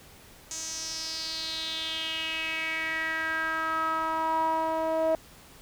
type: tone with band-pass filter sweep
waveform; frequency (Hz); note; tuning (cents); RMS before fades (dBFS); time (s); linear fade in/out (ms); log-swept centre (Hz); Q
sawtooth; 321; E4; -46; -30; 0.51-5.15; 0; 6700 to 670; 5.2
effects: pink hiss -52 dBFS RMS until 5.61 s